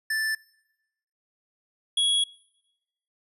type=tone pair in turn; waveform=square; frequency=1760 / 3335 Hz; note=A6 / G#7; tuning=0 / +7 cents; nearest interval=major seventh; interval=1107 cents; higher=second; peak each=-25 / -21 dBFS; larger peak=second; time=0.1-0.35 / 1.97-2.24 s; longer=second; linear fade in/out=5 ms; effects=noise-tail reverb RT60 1.0 s tail -25 dB re dry + resampled to 32000 Hz